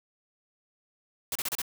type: noise bursts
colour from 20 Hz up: white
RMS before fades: -31 dBFS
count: 5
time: 1.32-1.618 s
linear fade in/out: 2 ms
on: 34 ms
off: 32 ms
effects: none